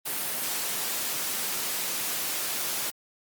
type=high-pass noise; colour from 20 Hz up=white; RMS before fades=-30 dBFS; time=0.05-2.91 s; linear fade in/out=20 ms; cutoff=150 Hz; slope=12 dB/octave; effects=Opus 32 kbps